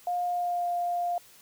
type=tone with pitch glide; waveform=sine; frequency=710 to 701.4 Hz; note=F5 to F5; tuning=+28 to +7 cents; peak=-26 dBFS; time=0.07-1.18 s; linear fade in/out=2 ms; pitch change=-21 cents; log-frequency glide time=0.25-0.68 s; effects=white hiss -55 dBFS RMS until 1.41 s